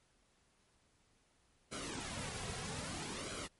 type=noise with flanger; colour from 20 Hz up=pink; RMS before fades=-43 dBFS; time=1.71-3.48 s; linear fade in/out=20 ms; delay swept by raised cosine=1.1 to 3.4 ms; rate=0.62 Hz; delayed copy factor=-0.65; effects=pink hiss -73 dBFS RMS until 3.59 s + MP3 48 kbps